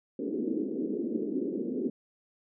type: band-pass noise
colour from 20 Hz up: pink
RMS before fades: -32 dBFS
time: 0.19-1.9 s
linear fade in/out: 5 ms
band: 220 to 430 Hz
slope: 48 dB/octave
effects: none

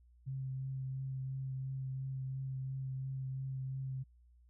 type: tone with vibrato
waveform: sine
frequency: 132.7 Hz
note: C3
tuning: 25 cents sharp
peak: -37 dBFS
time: 0.26-4.04 s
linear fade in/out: 20 ms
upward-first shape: triangle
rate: 2.9 Hz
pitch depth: 18 cents each way
effects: added 60 Hz sine -61 dBFS peak until 4.49 s

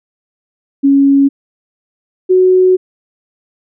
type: tone pair in turn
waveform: sine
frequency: 277.2 / 370 Hz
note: C#4 / F#4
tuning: 0 / 0 cents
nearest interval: perfect fourth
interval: 500 cents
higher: second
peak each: -5 dBFS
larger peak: neither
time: 0.83-1.29 / 2.29-2.77 s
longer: second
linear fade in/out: 20 ms
effects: none

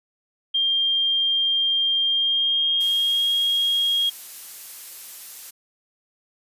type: tone with pitch glide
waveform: sine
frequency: 3196 to 3269 Hz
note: G7 to G#7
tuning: +33 to -28 cents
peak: -18 dBFS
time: 0.54-4.1 s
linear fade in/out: 10 ms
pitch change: +39 cents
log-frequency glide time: 2.03-3.33 s
type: noise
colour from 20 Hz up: blue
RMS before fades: -37 dBFS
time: 2.8-5.51 s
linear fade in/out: 10 ms
effects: resampled to 32000 Hz

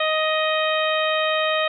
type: harmonic tone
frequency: 625 Hz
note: D#5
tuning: 8 cents sharp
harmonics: 1 / 2 / 3 / 4 / 5 / 6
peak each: -22 / -25 / -27 / -28 / -29 / -30 dBFS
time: 0-1.68 s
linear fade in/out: 5 ms
effects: none

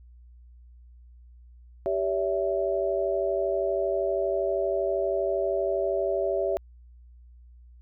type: chord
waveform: sine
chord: C# diminished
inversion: second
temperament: equal with one note detuned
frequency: 392 / 566.7 / 659.3 Hz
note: G4 / C#5 / E5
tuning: 0 / +38 / 0 cents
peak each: -28 dBFS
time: 1.86-6.57 s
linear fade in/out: 0 ms
effects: added 60 Hz sine -48 dBFS peak until 7.81 s

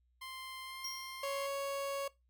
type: tone with pitch glide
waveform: 15% pulse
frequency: 1046.5 to 1055.6 Hz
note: C6 to C6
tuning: 0 to +15 cents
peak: -38 dBFS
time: 0.21-1.47 s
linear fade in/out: 10 ms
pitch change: +15 cents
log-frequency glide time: 0.63-0.78 s
type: tone with exponential decay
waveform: 45% pulse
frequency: 5588 Hz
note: F8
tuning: in tune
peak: -38 dBFS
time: 0.84-1.44 s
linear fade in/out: 5 ms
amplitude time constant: 130 ms
type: tone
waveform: 30% pulse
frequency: 555 Hz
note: C#5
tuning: 2 cents sharp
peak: -33 dBFS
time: 1.23-2.08 s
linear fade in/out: 5 ms
effects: noise-tail reverb RT60 0.2 s tail -20 dB re dry + added 61 Hz sine -70 dBFS peak until 2.29 s

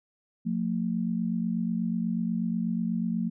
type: tone pair together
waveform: sine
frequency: 178.4 / 226.6 Hz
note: F3 / A#3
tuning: +37 / -49 cents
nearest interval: major third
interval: 414 cents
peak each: -29 / -28 dBFS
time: 0.45-3.3 s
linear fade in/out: 20 ms
effects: none

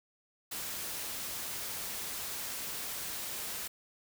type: noise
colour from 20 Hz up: white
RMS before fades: -39 dBFS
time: 0.51-3.68 s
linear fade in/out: 10 ms
effects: none

